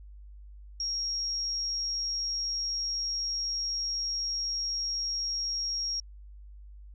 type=tone; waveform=sine; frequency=5588 Hz; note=F8; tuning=in tune; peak=-29 dBFS; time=0.8-6 s; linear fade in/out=2 ms; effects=added 50 Hz sine -45 dBFS peak until 6.94 s